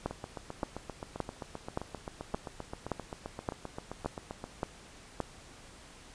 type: two click trains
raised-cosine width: 1 ms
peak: -24 / -17 dBFS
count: 34 / 10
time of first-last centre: 0.11-4.441 / 0.06-5.203 s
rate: 7.62 / 1.75 Hz
effects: pink hiss -53 dBFS RMS until 6.14 s + resampled to 22050 Hz